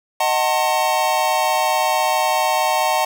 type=chord; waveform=square; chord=D# diminished seventh; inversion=none; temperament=just; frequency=622.3 / 746.7 / 896 / 1075.3 Hz; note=D#5 / F#5 / A5 / C6; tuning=0 / +16 / +31 / +47 cents; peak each=-23 / -21 / -21 / -26 dBFS; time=0.2-3.05 s; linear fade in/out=5 ms; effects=none